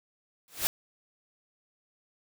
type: noise with exponential growth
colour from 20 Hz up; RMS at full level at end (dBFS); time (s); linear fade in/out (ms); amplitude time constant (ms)
white; -23; 0.48-0.67; 0; 40
effects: none